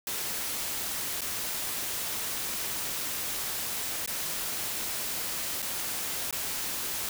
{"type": "noise with dropouts", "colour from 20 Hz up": "white", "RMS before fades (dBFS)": -33, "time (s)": [0.07, 7.09], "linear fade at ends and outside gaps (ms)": 2, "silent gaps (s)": [[1.209, 1.216], [4.061, 4.075], [5.621, 5.625], [6.31, 6.326]], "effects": []}